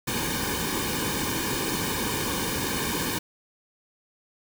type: noise with comb filter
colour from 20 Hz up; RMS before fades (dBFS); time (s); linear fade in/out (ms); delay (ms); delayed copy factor
pink; -28; 0.07-3.19; 10; 1.5; -0.85
effects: none